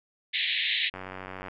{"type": "band-pass noise", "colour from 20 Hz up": "white", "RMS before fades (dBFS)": -28, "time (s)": [0.33, 0.9], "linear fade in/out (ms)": 20, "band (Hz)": [1800, 3900], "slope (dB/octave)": 96}
{"type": "click train", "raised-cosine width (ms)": 0.5, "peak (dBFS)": -23, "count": 52, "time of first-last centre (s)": [0.94, 1.484], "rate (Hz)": 93.8}
{"effects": []}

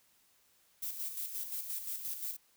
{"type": "noise with tremolo", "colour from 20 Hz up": "violet", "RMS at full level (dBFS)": -38, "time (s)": [0.82, 2.37], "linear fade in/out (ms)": 10, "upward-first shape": "square", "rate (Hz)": 5.7, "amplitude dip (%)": 50, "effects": ["white hiss -69 dBFS RMS until 2.56 s"]}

